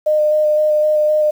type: tone with vibrato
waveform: sine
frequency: 608 Hz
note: D#5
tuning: 40 cents flat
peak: -11 dBFS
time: 0.06-1.31 s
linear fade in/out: 10 ms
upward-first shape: square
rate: 3.9 Hz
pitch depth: 9 cents each way
effects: 7-bit